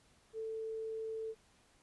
sine tone, 443.5 Hz, A4, 14 cents sharp, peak -38 dBFS, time 0.33-1.35 s, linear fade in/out 50 ms, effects pink hiss -68 dBFS RMS until 1.82 s + resampled to 24000 Hz

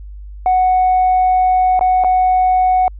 sine tone with dropouts, 740 Hz, F#5, in tune, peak -8 dBFS, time 0.46-2.88 s, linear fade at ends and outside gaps 1 ms, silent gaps 1.793-1.81 / 2.038-2.045 s, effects tanh soft clip ceiling -7 dBFS + added 50 Hz sine -29 dBFS peak until 2.99 s

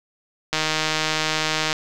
click train, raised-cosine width 0.2 ms, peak -4 dBFS, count 188, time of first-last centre 0.53-1.729 s, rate 156 Hz, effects none

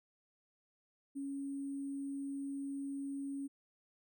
sine tone with sample-and-hold, 277.2 Hz, C#4, in tune, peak -38 dBFS, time 1.15-3.48 s, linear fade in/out 20 ms, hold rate 8820 Hz, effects none

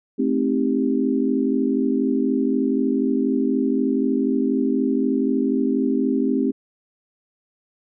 sine chord, A half-diminished seventh, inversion none, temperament just, 220 / 264 / 316.8 / 396 Hz, A3 / C4 / Eb4 / G4, 0 / +16 / +31 / +18 cents, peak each -24 / -20 / -26 / -25 dBFS, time 0.18-6.52 s, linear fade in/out 20 ms, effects none

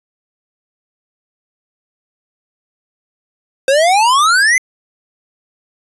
square exponential sweep, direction up, 520 to 2093 Hz, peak -9 dBFS, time 3.68-4.58 s, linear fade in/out 2 ms, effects resampled to 24000 Hz

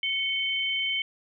sine tone pair together, 2217 / 3087 Hz, C#7 / G7, 0 / -27 cents, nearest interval tritone, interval 573 cents, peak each -29 / -27 dBFS, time 0.03-1.02 s, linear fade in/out 2 ms, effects none

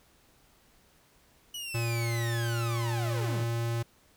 sawtooth linear sweep, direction down, 2960 to 92.5 Hz, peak -33 dBFS, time 1.54-3.44 s, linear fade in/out 5 ms
square tone, 116.54 Hz, A#2, in tune, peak -29 dBFS, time 1.74-3.83 s, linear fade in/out 10 ms
effects pink hiss -63 dBFS RMS until 4.16 s

